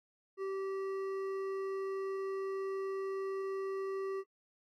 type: tone with hard clipping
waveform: triangle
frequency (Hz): 387.2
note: G4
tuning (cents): -21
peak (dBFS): -37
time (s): 0.37-4.24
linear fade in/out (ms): 50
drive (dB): 13
effects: AAC 48 kbps